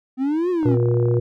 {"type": "exponential two-way sweep", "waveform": "triangle", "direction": "up then down", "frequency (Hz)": [252.8, 370, 252.8], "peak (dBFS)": -16, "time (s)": [0.17, 0.78], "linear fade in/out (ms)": 50, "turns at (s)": 0.5}
{"type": "click train", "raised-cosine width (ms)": 1, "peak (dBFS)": -21, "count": 20, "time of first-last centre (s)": [0.63, 1.17], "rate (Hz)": 35.2}
{"type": "harmonic tone", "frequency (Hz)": 119.4, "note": "A#2", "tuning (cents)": 42, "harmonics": [1, 3, 4], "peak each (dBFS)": [-17, -22, -23], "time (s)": [0.65, 1.2], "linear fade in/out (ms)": 10}
{"effects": []}